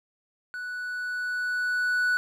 triangle tone with level ramp, 1480 Hz, F#6, in tune, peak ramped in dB -31 to -19 dBFS, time 0.54-2.17 s, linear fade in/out 0 ms, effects none

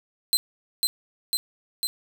sawtooth tone with echo, 4091 Hz, C8, 40 cents flat, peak -15 dBFS, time 0.33-0.37 s, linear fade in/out 0 ms, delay 500 ms, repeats 3, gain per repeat -2 dB, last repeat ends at 1.87 s, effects none

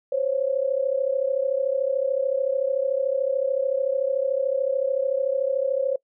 sine tone pair together, 520 / 553.6 Hz, C5 / C#5, -11 / -2 cents, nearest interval minor second, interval 109 cents, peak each -24 / -23 dBFS, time 0.12-5.96 s, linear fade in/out 5 ms, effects noise-tail reverb RT60 0.1 s tail -23 dB re dry

